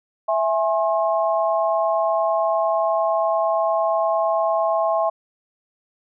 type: chord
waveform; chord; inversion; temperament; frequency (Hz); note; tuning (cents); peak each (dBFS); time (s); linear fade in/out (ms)
sine; E augmented; none; equal with one note detuned; 659.3 / 830.6 / 1071; E5 / G#5 / B#5; 0 / 0 / +40; -19 / -24 / -24; 0.28-5.1; 10
effects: none